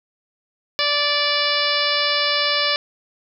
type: harmonic tone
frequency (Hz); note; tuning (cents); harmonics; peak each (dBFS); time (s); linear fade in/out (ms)
583; D5; -13; 1 / 2 / 3 / 4 / 5 / 6 / 7 / 8 / 9; -26 / -26 / -26 / -26 / -26 / -26 / -26 / -26 / -26; 0.79-2.76; 0
effects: none